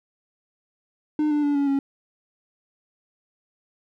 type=tone with pitch steps; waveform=triangle; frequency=302.6 / 295.7 / 288.9 / 282.3 / 275.9 Hz; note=D#4 / D4 / D4 / C#4 / C#4; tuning=-48 / +12 / -28 / +32 / -8 cents; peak=-17 dBFS; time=1.19-1.79 s; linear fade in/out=2 ms; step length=120 ms; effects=none